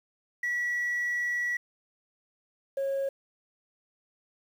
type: tone pair in turn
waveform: sine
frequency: 1939 / 546.8 Hz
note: B6 / C#5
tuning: -32 / -24 cents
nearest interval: octave + minor seventh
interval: 2192 cents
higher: first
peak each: -25 dBFS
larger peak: neither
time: 0.43-1.57 / 2.77-3.09 s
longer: first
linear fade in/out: 5 ms
effects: tanh soft clip ceiling -25 dBFS + 9-bit